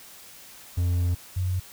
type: tone pair in turn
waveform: triangle / sine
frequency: 88 / 91.97 Hz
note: F2 / F#2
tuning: +14 / -10 cents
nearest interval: minor second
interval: 76 cents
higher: second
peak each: -19 / -23 dBFS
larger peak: first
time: 0.77-1.15 / 1.36-1.6 s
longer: first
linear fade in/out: 10 ms
effects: white hiss -47 dBFS RMS until 1.72 s